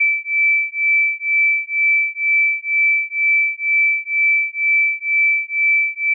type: beating tone pair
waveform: sine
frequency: 2320 / 2322.1 Hz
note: D7 / D7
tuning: -22 / -20 cents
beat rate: 2.1 Hz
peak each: -17 dBFS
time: 0-6.14 s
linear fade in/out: 10 ms
effects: none